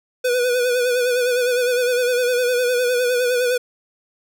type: tone with vibrato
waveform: square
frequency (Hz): 493.9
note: B4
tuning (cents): 0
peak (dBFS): -17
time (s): 0.24-3.58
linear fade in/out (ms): 10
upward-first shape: sine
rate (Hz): 9.8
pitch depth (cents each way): 47
effects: none